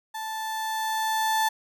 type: tone with level ramp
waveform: 35% pulse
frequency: 879 Hz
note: A5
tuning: 2 cents flat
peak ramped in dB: -30 to -19 dBFS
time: 0.14-1.49 s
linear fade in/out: 10 ms
effects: none